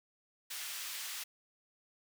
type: high-pass noise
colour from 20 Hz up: pink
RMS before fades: -42 dBFS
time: 0.5-1.24 s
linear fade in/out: 10 ms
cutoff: 2100 Hz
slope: 12 dB/octave
effects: none